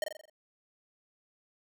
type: tone with echo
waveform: square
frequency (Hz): 618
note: D#5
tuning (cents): -12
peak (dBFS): -29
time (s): 0.02-0.04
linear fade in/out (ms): 2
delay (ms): 43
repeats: 6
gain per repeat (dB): -5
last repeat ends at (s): 0.298
effects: none